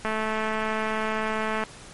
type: click train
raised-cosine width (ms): 0.5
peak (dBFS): -13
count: 347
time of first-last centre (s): 0.05-1.637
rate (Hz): 218
effects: pink hiss -45 dBFS RMS until 1.93 s + MP3 48 kbps